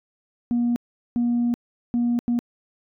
sine tone bursts at uneven times, 239.1 Hz, A#3, 44 cents sharp, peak -17 dBFS, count 4, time 0.51-0.76 / 1.16-1.54 / 1.94-2.19 / 2.28-2.39 s, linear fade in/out 0 ms, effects tanh soft clip ceiling -16 dBFS

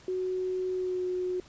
sine tone with pitch glide, 370 to 364.5 Hz, F#4 to F#4, 0 to -26 cents, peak -28 dBFS, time 0.08-1.4 s, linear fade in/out 2 ms, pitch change -26 cents, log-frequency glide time 0.73-1.03 s, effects pink hiss -55 dBFS RMS until 1.48 s + resampled to 16000 Hz

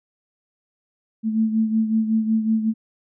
sine beating tone pair, 220 / 225.4 Hz, A3 / A3, 0 / +42 cents, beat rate 5.4 Hz, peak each -18 / -25 dBFS, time 1.23-2.74 s, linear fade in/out 50 ms, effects none

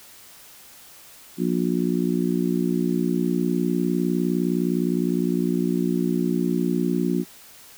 harmonic tone, 59.7 Hz, A#1, 42 cents sharp, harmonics 3 / 4 / 5 / 6, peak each -24 / -25 / -26 / -27 dBFS, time 1.37-7.25 s, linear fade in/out 50 ms, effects white hiss -47 dBFS RMS until 7.77 s

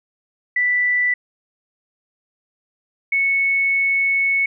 sine tone pair in turn, 1975.5 / 2208 Hz, B6 / C#7, 0 / -7 cents, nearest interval major second, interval 193 cents, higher second, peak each -15 dBFS, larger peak neither, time 0.56-1.14 / 3.12-4.46 s, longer second, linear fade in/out 5 ms, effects none

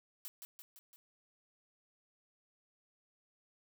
blue noise with echo, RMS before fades -45 dBFS, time 0.25-0.28 s, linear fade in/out 0 ms, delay 170 ms, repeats 4, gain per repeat -4 dB, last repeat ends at 0.96 s, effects none

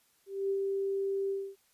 sine tone with ADSR envelope, 392 Hz, G4, in tune, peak -27 dBFS, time 0.26-1.56 s, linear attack 240 ms, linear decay 73 ms, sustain -2 dB, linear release 260 ms, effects white hiss -69 dBFS RMS until 1.73 s + resampled to 32000 Hz

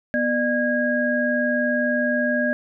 sine tone cluster, 244.7 / 601 / 1641 Hz, B3 / D5 / G#6, -16 / +40 / -21 cents, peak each -23 dBFS, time 0.14-2.53 s, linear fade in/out 0 ms, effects none

